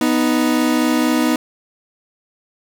40% pulse tone pair together, 246.9 / 311.1 Hz, B3 / D#4, 0 / 0 cents, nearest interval major third, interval 400 cents, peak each -16 dBFS, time 0.01-1.36 s, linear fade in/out 2 ms, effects none

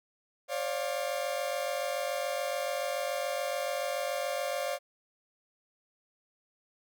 40% pulse tone cluster, 539 / 586 / 700 Hz, C#5 / D5 / F5, -49 / -4 / +4 cents, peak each -34 / -34 / -36 dBFS, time 0.48-4.79 s, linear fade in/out 50 ms, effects none

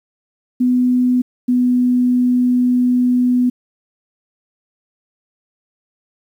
sine tone pair in turn, 249.6 / 248.2 Hz, B3 / B3, +19 / +9 cents, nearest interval unison, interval 10 cents, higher first, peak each -11 dBFS, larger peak neither, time 0.6-1.22 / 1.48-3.5 s, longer second, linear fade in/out 10 ms, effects 8-bit

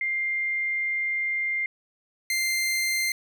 sine / sawtooth tone pair in turn, 2100 / 2092 Hz, C7 / C7, +6 / -1 cents, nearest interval unison, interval 7 cents, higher first, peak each -24 / -20 dBFS, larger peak second, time 0.01-1.66 / 2.3-3.12 s, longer first, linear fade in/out 2 ms, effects none

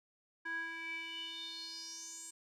square tone with band-pass filter sweep, 329.6 Hz, E4, in tune, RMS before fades -44 dBFS, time 0.45-2.31 s, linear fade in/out 10 ms, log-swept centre 1500 to 8000 Hz, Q 6.9, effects none

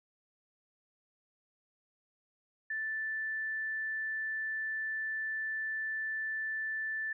sine tone, 1760 Hz, A6, in tune, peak -33 dBFS, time 2.7-7.13 s, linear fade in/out 5 ms, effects none

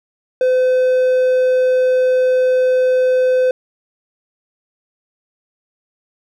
triangle tone, 510 Hz, C5, 44 cents flat, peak -9 dBFS, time 0.41-3.51 s, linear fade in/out 2 ms, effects none

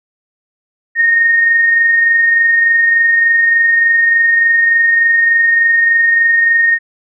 sine tone with amplitude modulation, 1848 Hz, A#6, 16 cents flat, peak -6 dBFS, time 0.95-6.79 s, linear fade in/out 50 ms, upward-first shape sine, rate 23.4 Hz, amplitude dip 30%, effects none

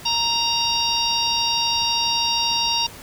harmonic tone, 932.3 Hz, A#5, in tune, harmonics 1 / 3 / 4 / 5 / 6, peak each -25 / -25 / -25 / -25 / -25 dBFS, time 0.05-2.87 s, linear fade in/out 10 ms, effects pink hiss -40 dBFS RMS until 3.02 s

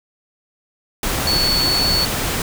sine tone in noise, 4435 Hz, C#8, in tune, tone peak -16 dBFS, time 1.27-2.05 s, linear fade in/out 2 ms, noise pink, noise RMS -21 dBFS, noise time 1.03-2.42 s, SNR +2 dB, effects none

